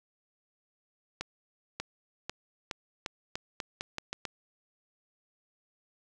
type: accelerating click train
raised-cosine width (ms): 0.2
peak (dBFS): -17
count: 11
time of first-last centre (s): 1.21-4.253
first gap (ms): 590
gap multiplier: 0.84
effects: none